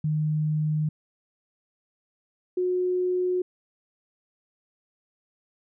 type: tone pair in turn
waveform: sine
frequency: 153.3 / 363.5 Hz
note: D#3 / F#4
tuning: -25 / -31 cents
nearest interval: octave + minor third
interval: 1494 cents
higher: second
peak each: -22 dBFS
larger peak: neither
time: 0.04-0.89 / 2.57-3.42 s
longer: neither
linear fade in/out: 5 ms
effects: none